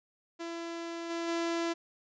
sawtooth tone with level steps, 336.1 Hz, E4, 34 cents sharp, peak -33 / -29 / -26 dBFS, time 0.39-1.74 s, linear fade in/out 20 ms, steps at 1.09 / 1.27 s, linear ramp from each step 20 ms, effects resampled to 16000 Hz

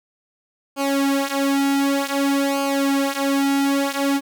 sawtooth tone with flanger, 277.2 Hz, C#4, in tune, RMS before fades -20 dBFS, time 0.76-4.21 s, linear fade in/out 50 ms, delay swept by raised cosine 0.53 to 5.53 ms, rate 0.54 Hz, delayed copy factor -0.85, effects 9-bit

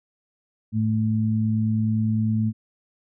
sine tone pair together, 109.62 / 219.1 Hz, A2 / A3, -6 / -7 cents, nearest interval octave, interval 1199 cents, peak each -22 dBFS, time 0.72-2.53 s, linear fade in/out 50 ms, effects none

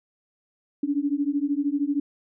sine beating tone pair, 280 / 293 Hz, C#4 / D4, +18 / -4 cents, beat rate 13 Hz, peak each -25 dBFS, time 0.83-2 s, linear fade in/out 5 ms, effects none

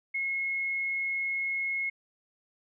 sine tone, 2169 Hz, C#7, 38 cents flat, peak -28 dBFS, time 0.14-1.9 s, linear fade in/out 10 ms, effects none

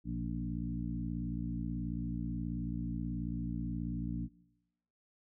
harmonic tone with a mistuned harmonic, 58.5 Hz, A#1, 7 cents sharp, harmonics 1 / 2 / 3 / 4 / 5, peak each -41 / -42 / -39 / -41 / -42 dBFS, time 0.04-4.29 s, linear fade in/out 50 ms, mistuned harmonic 2, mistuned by +54 cents, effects noise-tail reverb RT60 1.0 s tail -22 dB re dry

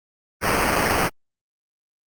blue noise with sample-and-hold, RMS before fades -20 dBFS, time 0.41-1.1 s, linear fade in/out 50 ms, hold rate 3675 Hz, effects Opus 32 kbps

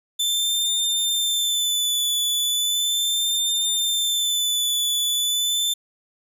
sawtooth tone with vibrato, 3532 Hz, A7, 6 cents sharp, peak -17 dBFS, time 0.19-5.74 s, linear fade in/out 10 ms, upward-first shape sine, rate 0.37 Hz, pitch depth 35 cents each way, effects none

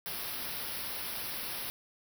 white band-stop noise, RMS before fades -38 dBFS, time 0.06-1.7 s, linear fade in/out 0 ms, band 5600 to 9900 Hz, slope 96 dB/octave, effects none

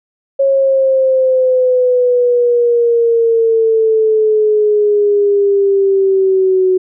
sine exponential sweep, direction down, 548 to 370 Hz, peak -8 dBFS, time 0.39-6.78 s, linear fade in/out 10 ms, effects none

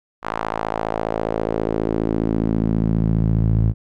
sawtooth tone with band-pass filter sweep, 54.8 Hz, A1, 6 cents flat, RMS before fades -20 dBFS, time 0.22-3.74 s, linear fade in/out 50 ms, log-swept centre 1100 to 110 Hz, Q 1.7, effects none

